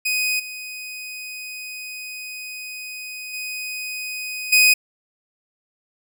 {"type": "tone with level steps", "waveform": "sawtooth", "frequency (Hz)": 2500, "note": "D#7", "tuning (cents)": 8, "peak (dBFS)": [-16, -28, -24, -8], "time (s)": [0.05, 4.74], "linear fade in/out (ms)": 10, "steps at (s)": [0.39, 3.33, 4.52], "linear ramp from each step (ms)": 10, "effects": []}